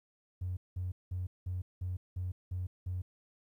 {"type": "tone bursts", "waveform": "triangle", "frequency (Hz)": 90.8, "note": "F#2", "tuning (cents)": -32, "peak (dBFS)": -30, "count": 8, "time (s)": [0.41, 3.02], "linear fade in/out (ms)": 10, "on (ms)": 160, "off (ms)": 190, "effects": ["tanh soft clip ceiling -31 dBFS", "12-bit"]}